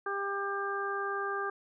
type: harmonic tone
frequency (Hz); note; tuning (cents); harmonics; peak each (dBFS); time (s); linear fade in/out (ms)
397.9; G4; +26; 1 / 2 / 3 / 4; -36 / -40 / -35 / -37; 0.06-1.5; 5
effects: none